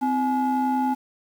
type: ring-modulated tone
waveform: triangle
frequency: 293.7 Hz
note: D4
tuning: in tune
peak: -15 dBFS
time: 0.01-0.95 s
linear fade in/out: 20 ms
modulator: 552 Hz
effects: 8-bit